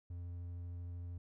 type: tone with vibrato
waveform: triangle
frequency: 87.31 Hz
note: F2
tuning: in tune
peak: -40 dBFS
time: 0.1-1.18 s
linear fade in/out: 5 ms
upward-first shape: sine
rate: 13 Hz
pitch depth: 9 cents each way
effects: none